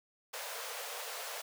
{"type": "high-pass noise", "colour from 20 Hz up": "pink", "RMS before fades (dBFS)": -42, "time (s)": [0.33, 1.42], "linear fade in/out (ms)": 10, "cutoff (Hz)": 450, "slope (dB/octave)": 96, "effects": []}